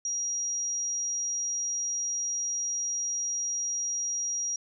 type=tone; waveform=sine; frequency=5720 Hz; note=F8; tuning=41 cents sharp; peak=-28 dBFS; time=0.05-4.56 s; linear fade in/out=2 ms; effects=none